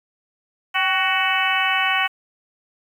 harmonic tone with a mistuned harmonic, 373.1 Hz, F#4, 14 cents sharp, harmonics 2 / 3 / 4 / 5 / 6 / 7 / 8, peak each -25 / -25 / -25 / -25 / -25 / -25 / -25 dBFS, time 0.74-2.08 s, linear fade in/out 20 ms, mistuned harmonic 2, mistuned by +55 cents, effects 8-bit

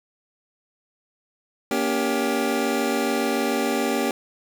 25% pulse chord, G diminished, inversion first, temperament just, 235.2 / 282.2 / 392 Hz, Bb3 / Db4 / G4, +16 / +31 / 0 cents, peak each -22 dBFS, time 1.71-4.11 s, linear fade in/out 2 ms, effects none

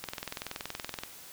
click train, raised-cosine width 0.2 ms, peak -18 dBFS, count 22, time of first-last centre 0.04-1.035 s, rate 21.1 Hz, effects white hiss -49 dBFS RMS until 1.32 s

